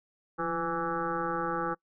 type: tone with frequency modulation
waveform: sine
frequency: 830.6 Hz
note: G#5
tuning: in tune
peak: -28 dBFS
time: 0.38-1.75 s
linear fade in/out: 20 ms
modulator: 164 Hz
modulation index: 3.8
effects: noise-tail reverb RT60 0.1 s tail -24 dB re dry